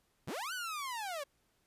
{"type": "linear two-way sweep", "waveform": "sawtooth", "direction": "up then down", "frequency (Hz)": [72.6, 1535, 542], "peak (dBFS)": -34, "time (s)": [0.27, 1.24], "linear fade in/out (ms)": 10, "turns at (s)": 0.53, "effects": ["pink hiss -75 dBFS RMS until 1.66 s", "resampled to 32000 Hz"]}